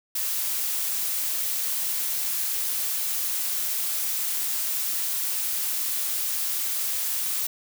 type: noise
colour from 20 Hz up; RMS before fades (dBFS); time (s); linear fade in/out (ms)
blue; -27; 0.15-7.47; 5
effects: none